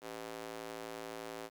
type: tone with high-pass filter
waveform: square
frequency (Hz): 55.8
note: A1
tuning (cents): +25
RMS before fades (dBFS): -45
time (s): 0.01-1.5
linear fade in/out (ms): 50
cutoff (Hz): 420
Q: 1.3
effects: 11-bit

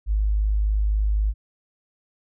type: tone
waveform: sine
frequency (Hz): 51.91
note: G#1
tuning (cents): 0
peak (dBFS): -18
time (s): 0.06-1.34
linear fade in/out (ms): 50
effects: none

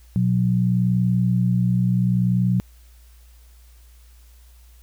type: tone pair together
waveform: sine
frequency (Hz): 121.36 / 182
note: B2 / F#3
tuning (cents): -30 / -28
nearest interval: perfect fifth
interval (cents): 702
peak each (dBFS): -19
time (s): 0.16-2.6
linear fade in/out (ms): 0
effects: added 59 Hz sine -46 dBFS peak until 4.82 s + white hiss -58 dBFS RMS until 4.82 s

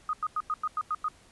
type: tone bursts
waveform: sine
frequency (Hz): 1244.5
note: D#6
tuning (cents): 0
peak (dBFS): -26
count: 8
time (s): 0.09-1.084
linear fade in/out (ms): 2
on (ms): 42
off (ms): 94
effects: pink hiss -58 dBFS RMS until 1.31 s + resampled to 24000 Hz

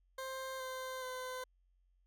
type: tone with pitch steps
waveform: 20% pulse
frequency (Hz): 526 / 518.2 / 510.4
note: C5 / C5 / C5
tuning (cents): +9 / -17 / -43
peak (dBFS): -36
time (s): 0.18-1.44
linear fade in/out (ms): 5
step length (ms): 420
effects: added 45 Hz sine -69 dBFS peak until 2.06 s

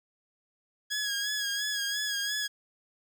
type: tone with vibrato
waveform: 15% pulse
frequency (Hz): 1661.2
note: G#6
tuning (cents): 0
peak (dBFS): -23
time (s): 0.9-2.48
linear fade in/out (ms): 20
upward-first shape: sine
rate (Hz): 2.9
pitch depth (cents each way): 45
effects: none

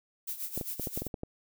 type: noise with tremolo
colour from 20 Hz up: violet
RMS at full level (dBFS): -35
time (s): 0.27-1.08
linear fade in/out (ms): 10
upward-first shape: sine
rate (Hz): 7.5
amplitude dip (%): 75
type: clicks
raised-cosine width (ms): 2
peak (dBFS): -22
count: 9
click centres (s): 0.576 / 0.612 / 0.797 / 0.872 / 0.975 / 1.02 / 1.067 / 1.142 / 1.234
effects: none

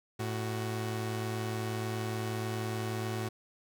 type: tone pair together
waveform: sawtooth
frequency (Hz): 110 / 371.7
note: A2 / F#4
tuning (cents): 0 / +8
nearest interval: octave + major sixth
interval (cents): 2108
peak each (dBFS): -30 / -34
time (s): 0.19-3.29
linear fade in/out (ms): 10
effects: none

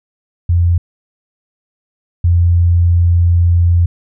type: tone pair in turn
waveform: sine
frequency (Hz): 86.4 / 86.4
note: F2 / F2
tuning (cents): -18 / -18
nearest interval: unison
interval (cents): 0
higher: neither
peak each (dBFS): -8 / -7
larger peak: second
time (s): 0.49-0.78 / 2.24-3.86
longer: second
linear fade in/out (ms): 5
effects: none

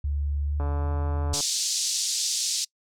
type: tone with pitch glide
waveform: sine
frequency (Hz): 72 to 78.06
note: D2 to D#2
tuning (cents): -34 to +6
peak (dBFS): -24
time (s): 0.04-1.34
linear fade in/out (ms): 5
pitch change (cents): +140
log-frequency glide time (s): 0.45-0.89
type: click train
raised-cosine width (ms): 1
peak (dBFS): -22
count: 117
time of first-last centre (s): 0.6-1.406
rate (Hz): 144
type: band-pass noise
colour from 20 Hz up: pink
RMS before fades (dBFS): -27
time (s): 1.33-2.65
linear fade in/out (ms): 10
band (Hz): 4400 to 7800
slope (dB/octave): 24
effects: noise-tail reverb RT60 0.1 s tail -26 dB re dry

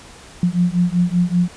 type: beating tone pair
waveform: sine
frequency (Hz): 174.1 / 179.3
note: F3 / F3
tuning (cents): -5 / +46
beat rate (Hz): 5.2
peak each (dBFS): -17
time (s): 0.43-1.48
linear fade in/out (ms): 2
effects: pink hiss -41 dBFS RMS until 1.56 s + resampled to 22050 Hz

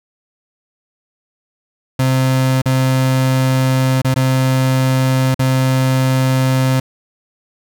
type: tone with dropouts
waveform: 35% pulse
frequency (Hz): 130.81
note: C3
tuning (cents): 0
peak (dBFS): -10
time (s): 1.99-6.8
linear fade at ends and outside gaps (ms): 5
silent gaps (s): 2.618-2.657 / 4.018-4.046 / 4.142-4.16 / 5.345-5.392
effects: none

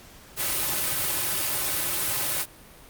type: noise with comb filter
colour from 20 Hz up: white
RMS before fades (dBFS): -26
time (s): 0.36-2.46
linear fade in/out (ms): 50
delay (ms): 4.3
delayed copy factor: -0.9
effects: pink hiss -49 dBFS RMS until 2.89 s + Opus 48 kbps

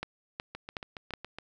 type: two click trains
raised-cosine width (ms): 0.3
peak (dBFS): -18 / -24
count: 4 / 7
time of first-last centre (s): 0.03-1.137 / 0.55-1.386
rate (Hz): 2.71 / 7.18
effects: none

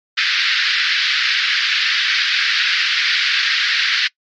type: band-pass noise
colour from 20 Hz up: pink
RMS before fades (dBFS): -17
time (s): 0.17-4.08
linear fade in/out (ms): 10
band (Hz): 1500 to 4900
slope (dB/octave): 48
effects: noise-tail reverb RT60 0.1 s tail -24 dB re dry + MP3 48 kbps

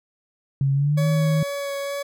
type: tone with pitch glide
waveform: sine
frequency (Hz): 137.3 to 156.81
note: C#3 to D#3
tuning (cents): -16 to +14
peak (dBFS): -17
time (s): 0.61-1.43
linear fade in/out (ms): 2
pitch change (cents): +230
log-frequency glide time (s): 0.73-1.07
type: tone with vibrato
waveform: 40% pulse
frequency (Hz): 562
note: C#5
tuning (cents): +24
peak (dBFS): -25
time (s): 0.97-2.03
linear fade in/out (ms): 10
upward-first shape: sine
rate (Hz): 2.2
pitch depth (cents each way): 11
effects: none

